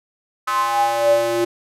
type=tone with high-pass filter sweep; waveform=square; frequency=116.54 Hz; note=A#2; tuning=in tune; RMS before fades=-18 dBFS; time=0.47-1.45 s; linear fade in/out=10 ms; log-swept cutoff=1200 to 390 Hz; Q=8.9; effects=resampled to 32000 Hz